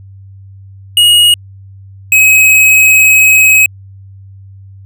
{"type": "tone pair in turn", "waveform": "square", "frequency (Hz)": [2881, 2547], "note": ["F#7", "D#7"], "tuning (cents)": [-47, 40], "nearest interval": "major second", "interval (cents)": 213, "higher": "first", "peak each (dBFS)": -4, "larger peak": "neither", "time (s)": [[0.97, 1.34], [2.12, 3.66]], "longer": "second", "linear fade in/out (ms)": 2, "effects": ["added 97 Hz sine -31 dBFS peak until 4.85 s"]}